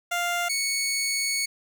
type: tone pair in turn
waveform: 15% pulse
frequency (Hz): 698.5 / 2218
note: F5 / C#7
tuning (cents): 0 / 0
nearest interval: octave + minor sixth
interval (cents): 2000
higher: second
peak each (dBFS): -18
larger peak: neither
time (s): 0.11-0.49 / 0.49-1.46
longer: second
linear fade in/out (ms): 10
effects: none